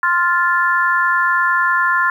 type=chord; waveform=sine; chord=F major; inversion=second; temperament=just; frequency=1047.7 / 1396.9 / 1746.1 Hz; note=C6 / F6 / A6; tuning=+2 / 0 / -14 cents; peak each=-17 dBFS; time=0.03-2.1 s; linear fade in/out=2 ms; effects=8-bit